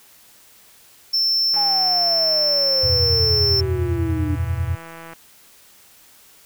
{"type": "tone", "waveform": "triangle", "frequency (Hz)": 5360, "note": "E8", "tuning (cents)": 28, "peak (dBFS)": -15, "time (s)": [1.13, 3.61], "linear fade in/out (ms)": 10}
{"type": "click train", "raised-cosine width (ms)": 0.5, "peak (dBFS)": -23, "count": 594, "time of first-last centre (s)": [1.54, 5.134], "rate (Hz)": 165}
{"type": "exponential sweep", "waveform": "sine", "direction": "down", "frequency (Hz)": [830.6, 293.7], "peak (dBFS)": -23, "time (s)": [1.56, 4.36], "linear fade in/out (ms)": 10}
{"type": "chord", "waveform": "sine", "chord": "E suspended second", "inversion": "none", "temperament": "equal with one note detuned", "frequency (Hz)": [82.41, 92.5, 121.7], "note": ["E2", "F#2", "B2"], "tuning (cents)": [0, 0, -25], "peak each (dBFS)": [-23, -24, -26], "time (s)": [2.83, 4.76], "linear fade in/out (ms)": 10}
{"effects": ["white hiss -50 dBFS RMS until 6.45 s"]}